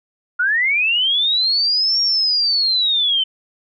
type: linear two-way sweep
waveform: sine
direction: up then down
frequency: 1396.9 to 5590 to 3043 Hz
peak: -14 dBFS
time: 0.39-3.24 s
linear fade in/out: 10 ms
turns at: 2.01 s
effects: none